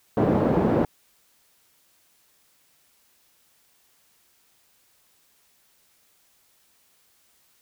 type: band-pass noise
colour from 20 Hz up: pink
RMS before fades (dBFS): -21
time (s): 0.17-0.85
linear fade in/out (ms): 2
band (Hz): 170 to 550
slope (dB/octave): 12
effects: white hiss -63 dBFS RMS until 7.61 s